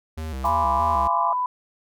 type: tone with vibrato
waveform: square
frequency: 72.2 Hz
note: D2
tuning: 29 cents flat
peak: -29 dBFS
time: 0.17-1.08 s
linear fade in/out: 10 ms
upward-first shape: square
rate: 3.2 Hz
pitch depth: 160 cents each way
type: chord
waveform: sine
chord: D half-diminished seventh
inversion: first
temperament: equal with one note detuned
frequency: 684.5 / 830.6 / 1046.5 / 1174.7 Hz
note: F5 / Ab5 / C6 / D6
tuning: -35 / 0 / 0 / 0 cents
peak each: -27 dBFS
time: 0.44-1.33 s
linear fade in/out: 2 ms
type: tone with pitch glide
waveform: sine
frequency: 986 to 996.3 Hz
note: B5 to B5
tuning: -3 to +15 cents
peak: -21 dBFS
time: 0.45-1.46 s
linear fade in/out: 2 ms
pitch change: +18 cents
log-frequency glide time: 0.76-0.99 s
type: noise with exponential decay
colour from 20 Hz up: white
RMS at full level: -41 dBFS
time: 0.45-0.64 s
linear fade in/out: 2 ms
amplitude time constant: 40 ms
effects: none

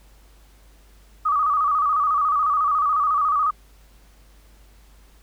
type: tone with vibrato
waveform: sine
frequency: 1200 Hz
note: D6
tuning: 37 cents sharp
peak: -17 dBFS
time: 1.25-3.51 s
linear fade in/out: 10 ms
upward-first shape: square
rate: 14 Hz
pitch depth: 75 cents each way
effects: added 50 Hz sine -49 dBFS peak until 5.22 s + pink hiss -57 dBFS RMS until 5.22 s

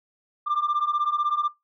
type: beating tone pair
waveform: sine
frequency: 1180 / 1196 Hz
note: D6 / D6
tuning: +8 / +31 cents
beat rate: 16 Hz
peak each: -24 / -22 dBFS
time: 0.46-1.49 s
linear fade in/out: 20 ms
effects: noise-tail reverb RT60 0.2 s tail -21 dB re dry + tanh soft clip ceiling -18 dBFS

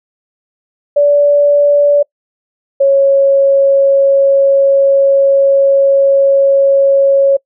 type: tone pair in turn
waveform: sine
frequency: 578 / 550.8 Hz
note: D5 / C#5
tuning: -28 / -11 cents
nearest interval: minor second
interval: 83 cents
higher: first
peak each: -5 / -5 dBFS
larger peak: neither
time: 0.96-2.03 / 2.8-7.37 s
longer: second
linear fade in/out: 10 ms
effects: noise-tail reverb RT60 0.1 s tail -25 dB re dry

